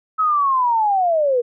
sine linear sweep, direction down, 1296 to 466.2 Hz, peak -14 dBFS, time 0.18-1.42 s, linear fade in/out 20 ms, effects none

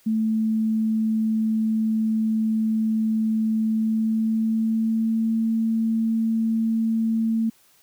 sine tone with pitch glide, 220 to 224.6 Hz, A3 to A3, 0 to +36 cents, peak -19 dBFS, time 0.06-7.5 s, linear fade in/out 10 ms, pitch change +36 cents, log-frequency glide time 3.65-5.33 s, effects white hiss -58 dBFS RMS until 7.82 s

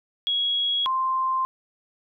sine tone pair in turn, 3322 / 1046.4 Hz, G#7 / C6, 0 / 0 cents, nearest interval octave + minor sixth, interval 2000 cents, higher first, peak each -21 dBFS, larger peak neither, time 0.27-0.86 / 0.86-1.45 s, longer neither, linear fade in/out 0 ms, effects none

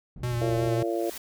white low-pass noise, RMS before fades -40 dBFS, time 0.16-0.69 s, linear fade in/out 5 ms, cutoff 100 Hz, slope 12 dB/octave
square tone with vibrato, 120.8 Hz, B2, 38 cents flat, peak -27 dBFS, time 0.23-0.83 s, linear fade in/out 5 ms, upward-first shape sine, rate 5.4 Hz, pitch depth 32 cents each way
harmonic tone, 114 Hz, A#2, 38 cents flat, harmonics 3 / 4 / 5 / 6, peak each -28 / -32 / -32 / -33 dBFS, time 0.41-1.1 s, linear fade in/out 5 ms
white noise with exponential growth, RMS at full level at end -37 dBFS, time 0.53-1.18 s, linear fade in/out 5 ms, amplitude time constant 140 ms
effects none

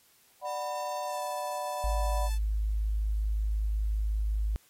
sine chord, B minor, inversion first, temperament just, 592.7 / 740.8 / 987.8 Hz, D5 / F#5 / B5, +16 / +2 / 0 cents, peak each -36 dBFS, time 0.41-2.3 s, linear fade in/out 50 ms
5% pulse tone with pitch glide, 900 to 875.9 Hz, A5 to A5, +39 to -8 cents, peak -31 dBFS, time 0.44-2.39 s, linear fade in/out 50 ms, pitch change -47 cents, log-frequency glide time 1.06-1.23 s
sine tone, 52.7 Hz, G#1, 26 cents sharp, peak -26 dBFS, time 1.84-4.56 s, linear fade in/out 0 ms
effects white hiss -63 dBFS RMS until 4.69 s + AAC 48 kbps

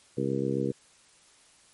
harmonic tone, 67.5 Hz, C#2, 45 cents flat, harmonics 2 / 3 / 4 / 5 / 6 / 7, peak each -33 / -33 / -33 / -33 / -33 / -33 dBFS, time 0.17-0.72 s, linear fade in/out 10 ms, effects white hiss -59 dBFS RMS until 1.73 s + MP3 48 kbps

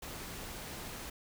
pink noise, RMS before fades -44 dBFS, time 0.02-1.1 s, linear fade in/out 5 ms, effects none

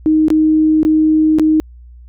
sine tone with dropouts, 311.9 Hz, D#4, 4 cents sharp, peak -8 dBFS, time 0.06-1.6 s, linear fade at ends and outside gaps 0 ms, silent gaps 0.283-0.303 / 0.831-0.85 / 1.386-1.396 s, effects added 60 Hz sine -35 dBFS peak until 2.08 s

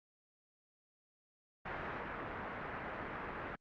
white low-pass noise, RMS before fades -43 dBFS, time 1.65-3.56 s, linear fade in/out 10 ms, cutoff 1800 Hz, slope 24 dB/octave, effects Opus 48 kbps

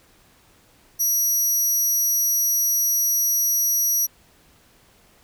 20% pulse tone, 5800 Hz, F#8, 35 cents flat, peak -13 dBFS, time 0.99-4.07 s, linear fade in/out 20 ms, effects pink hiss -56 dBFS RMS until 5.23 s

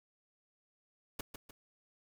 pink noise with echo, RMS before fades -39 dBFS, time 1.19-1.21 s, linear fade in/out 5 ms, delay 150 ms, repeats 2, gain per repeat -7 dB, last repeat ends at 1.51 s, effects none

